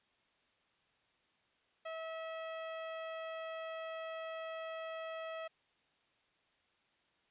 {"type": "tone", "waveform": "sawtooth", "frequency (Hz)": 647, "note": "E5", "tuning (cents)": -32, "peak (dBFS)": -37, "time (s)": [1.85, 5.48], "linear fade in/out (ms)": 10, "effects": ["white hiss -74 dBFS RMS until 7.3 s", "resampled to 8000 Hz"]}